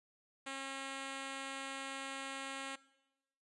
5% pulse tone, 270.9 Hz, C#4, 40 cents flat, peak -30 dBFS, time 0.46-2.76 s, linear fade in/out 10 ms, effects noise-tail reverb RT60 1.0 s tail -20 dB re dry + resampled to 24000 Hz

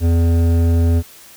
sine tone with hard clipping, 84 Hz, E2, 33 cents sharp, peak -13 dBFS, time 0-1.03 s, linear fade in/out 50 ms, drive 12 dB, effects white hiss -42 dBFS RMS until 1.36 s

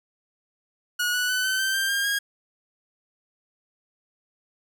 sawtooth tone with pitch steps, 1453 / 1477.5 / 1502.5 / 1527.9 / 1553.7 / 1579.9 / 1606.6 / 1633.8 Hz, F#6 / F#6 / F#6 / G6 / G6 / G6 / G6 / G#6, -32 / -3 / +26 / -45 / -16 / +13 / +42 / -29 cents, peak -19 dBFS, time 0.99-2.19 s, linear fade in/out 10 ms, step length 150 ms, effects none

